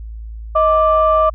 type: tone pair together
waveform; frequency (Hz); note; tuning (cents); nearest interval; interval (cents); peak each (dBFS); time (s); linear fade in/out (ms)
sine; 629.9 / 1174.7; D#5 / D6; +21 / 0; major seventh; 1079; -12; 0.55-1.3; 10
effects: tanh soft clip ceiling -3 dBFS + added 55 Hz sine -27 dBFS peak until 1.34 s